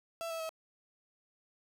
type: tone with pitch steps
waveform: 35% pulse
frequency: 666 / 654.6 / 643.3 Hz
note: E5 / E5 / E5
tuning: +18 / -12 / -42 cents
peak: -35 dBFS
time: 0.21-0.492 s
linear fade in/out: 0 ms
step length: 94 ms
effects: none